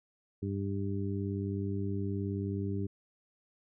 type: harmonic tone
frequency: 99 Hz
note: G2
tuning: 18 cents sharp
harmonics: 1 / 2 / 3 / 4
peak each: -34 / -37 / -39 / -40 dBFS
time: 0.42-2.87 s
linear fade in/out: 10 ms
effects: none